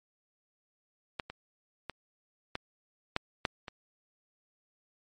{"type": "clicks", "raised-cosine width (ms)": 0.3, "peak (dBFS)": [-17, -24, -21, -17, -12, -11, -24], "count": 7, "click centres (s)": [1.198, 1.3, 1.897, 2.554, 3.164, 3.452, 3.682], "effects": ["MP3 48 kbps"]}